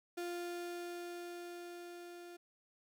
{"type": "tone with level ramp", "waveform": "35% pulse", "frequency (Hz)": 349.2, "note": "F4", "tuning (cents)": 0, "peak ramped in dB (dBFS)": [-37, -48], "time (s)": [0.17, 2.37], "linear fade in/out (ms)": 10, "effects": []}